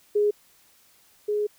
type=tone pair in turn; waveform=sine; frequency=415.3 / 417.9 Hz; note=G#4 / G#4; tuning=0 / +11 cents; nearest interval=unison; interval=11 cents; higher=second; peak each=-18 / -22 dBFS; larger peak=first; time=0.15-0.31 / 1.28-1.47 s; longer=second; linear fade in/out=10 ms; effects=white hiss -59 dBFS RMS until 1.58 s